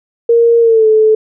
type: tone with pitch glide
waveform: sine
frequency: 466.2 to 435 Hz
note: A#4 to A4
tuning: 0 to -20 cents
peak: -5 dBFS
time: 0.29-1.15 s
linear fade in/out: 5 ms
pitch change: -120 cents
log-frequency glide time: 0.6-0.87 s
effects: none